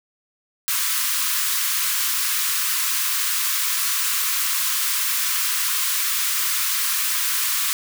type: high-pass noise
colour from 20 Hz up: white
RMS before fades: -22 dBFS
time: 0.68-7.73 s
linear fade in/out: 0 ms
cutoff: 1000 Hz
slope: 96 dB/octave
effects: none